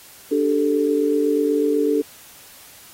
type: chord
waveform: sine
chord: D suspended fourth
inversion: none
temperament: equal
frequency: 293.7 / 392 / 440 Hz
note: D4 / G4 / A4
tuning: 0 / 0 / 0 cents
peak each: -20 / -24 / -19 dBFS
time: 0.31-2.02 s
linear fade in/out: 10 ms
effects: white hiss -45 dBFS RMS until 2.93 s + AAC 48 kbps